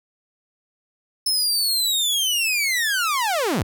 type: linear sweep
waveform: sawtooth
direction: down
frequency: 5270 to 65.41 Hz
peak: -16 dBFS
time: 1.26-3.63 s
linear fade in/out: 5 ms
effects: none